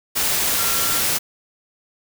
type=tone in noise; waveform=sine; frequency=1368 Hz; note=F6; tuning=36 cents flat; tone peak=-29 dBFS; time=0.58-1.01 s; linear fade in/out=20 ms; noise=white; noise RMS=-20 dBFS; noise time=0.15-1.19 s; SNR=-12 dB; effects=none